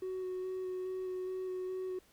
triangle tone with vibrato, 371.1 Hz, F#4, 5 cents sharp, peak -33 dBFS, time 0.02-1.99 s, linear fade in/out 5 ms, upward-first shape square, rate 2.4 Hz, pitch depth 10 cents each way, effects tanh soft clip ceiling -31 dBFS + pink hiss -66 dBFS RMS until 2.12 s

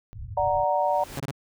white low-pass noise, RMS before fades -38 dBFS, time 0.13-0.64 s, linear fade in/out 0 ms, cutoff 120 Hz, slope 48 dB/octave
sine chord, D augmented, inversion none, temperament equal, 587.3 / 740 / 932.3 Hz, D5 / F#5 / A#5, 0 / 0 / 0 cents, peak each -25 dBFS, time 0.37-1.04 s, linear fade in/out 5 ms
pink noise with exponential growth, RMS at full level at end -36 dBFS, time 0.59-1.19 s, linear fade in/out 2 ms, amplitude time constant 130 ms
sawtooth tone bursts, 138.1 Hz, C#3, 6 cents flat, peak -25 dBFS, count 3, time 1.17-1.312 s, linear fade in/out 2 ms, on 32 ms, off 23 ms
effects none

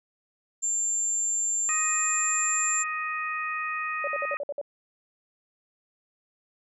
sine tone, 7300 Hz, A#8, 37 cents flat, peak -24 dBFS, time 0.62-2.84 s, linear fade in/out 20 ms
harmonic tone, 624 Hz, D#5, 5 cents sharp, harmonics 2 / 3 / 4, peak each -31 / -33 / -34 dBFS, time 1.69-4.37 s, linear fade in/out 0 ms
sine tone bursts, 573 Hz, D5, 43 cents flat, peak -28 dBFS, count 7, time 4.04-4.614 s, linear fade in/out 2 ms, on 34 ms, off 56 ms
effects none

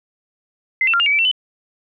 sine tone with pitch steps, 2064 / 2686 / 1388 / 2815 / 2270 / 2320 / 2700 / 3018 Hz, C7 / E7 / F6 / F7 / C#7 / D7 / E7 / F#7, -24 / +32 / -11 / +13 / +41 / -22 / +41 / +34 cents, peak -13 dBFS, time 0.81-1.314 s, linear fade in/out 2 ms, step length 63 ms, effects none

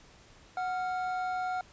triangle tone pair together, 737 / 1391.3 Hz, F#5 / F6, -7 / -7 cents, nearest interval major seventh, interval 1100 cents, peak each -29 / -36 dBFS, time 0.57-1.61 s, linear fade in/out 2 ms, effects pink hiss -57 dBFS RMS until 1.72 s + resampled to 16000 Hz

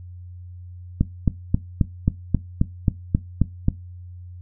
click train, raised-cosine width 5 ms, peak -4 dBFS, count 11, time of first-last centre 1.01-3.684 s, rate 3.74 Hz, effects noise-tail reverb RT60 0.2 s tail -18 dB re dry + added 89 Hz sine -36 dBFS peak until 4.41 s

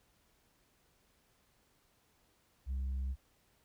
sine tone, 65.9 Hz, C2, 13 cents sharp, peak -31 dBFS, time 2.66-3.16 s, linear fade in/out 50 ms, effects tanh soft clip ceiling -33 dBFS + pink hiss -72 dBFS RMS until 3.64 s

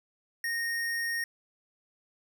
square tone, 1855 Hz, A#6, 9 cents flat, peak -30 dBFS, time 0.44-1.24 s, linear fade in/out 2 ms, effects none

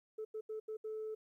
sine tone bursts at uneven times, 434.8 Hz, A4, 21 cents flat, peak -38 dBFS, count 5, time 0.18-0.25 / 0.34-0.41 / 0.49-0.6 / 0.68-0.77 / 0.84-1.15 s, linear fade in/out 10 ms, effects tanh soft clip ceiling -36 dBFS + 13-bit

